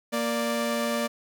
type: tone pair together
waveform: sawtooth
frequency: 233.1 / 587.3 Hz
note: A#3 / D5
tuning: 0 / 0 cents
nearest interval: octave + major third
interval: 1600 cents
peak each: -24 dBFS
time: 0.12-1.08 s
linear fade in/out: 20 ms
effects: none